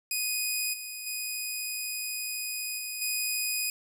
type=tone with level steps; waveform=10% pulse; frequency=2489 Hz; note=D#7; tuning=in tune; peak=-19 / -28 / -23 / -25 / -19 dBFS; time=0.11-3.7 s; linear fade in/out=2 ms; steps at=0.73 / 1.06 / 2.78 / 3.01 s; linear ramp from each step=10 ms; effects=none